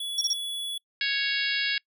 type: tone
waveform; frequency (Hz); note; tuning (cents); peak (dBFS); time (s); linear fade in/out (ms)
square; 3398; G#7; +39; -31; 0-0.78; 5
type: tone bursts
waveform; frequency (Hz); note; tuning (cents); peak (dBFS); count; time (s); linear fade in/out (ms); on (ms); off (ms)
sine; 5588; F8; 0; -22; 3; 0.18-0.333; 5; 33; 27
type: harmonic tone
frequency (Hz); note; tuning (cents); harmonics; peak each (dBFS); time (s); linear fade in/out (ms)
554.4; C#5; 0; 3 / 4 / 5 / 6 / 7 / 8 / 9; -30 / -31 / -32 / -33 / -33 / -34 / -35; 1.01-1.78; 2
effects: noise-tail reverb RT60 0.1 s tail -26 dB re dry